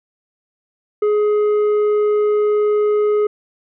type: tone with tanh clipping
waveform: sine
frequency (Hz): 419.3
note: G#4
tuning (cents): +17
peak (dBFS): -14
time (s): 1.02-3.27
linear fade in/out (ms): 5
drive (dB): 6
effects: none